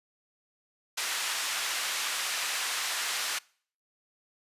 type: band-pass noise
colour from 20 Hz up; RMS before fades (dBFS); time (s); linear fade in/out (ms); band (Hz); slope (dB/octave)
pink; -32; 0.97-3.39; 10; 1400 to 10000; 12
effects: noise-tail reverb RT60 0.5 s tail -24 dB re dry + resampled to 32000 Hz